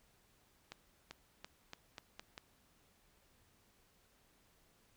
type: accelerating click train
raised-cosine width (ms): 0.2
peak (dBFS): -29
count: 7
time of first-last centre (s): 0.72-2.379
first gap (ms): 390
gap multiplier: 0.86
effects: pink hiss -71 dBFS RMS until 4.96 s